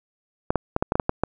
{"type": "clicks", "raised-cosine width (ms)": 1, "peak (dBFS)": -6, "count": 9, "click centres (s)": [0.505, 0.557, 0.764, 0.825, 0.921, 0.955, 0.998, 1.094, 1.236], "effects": []}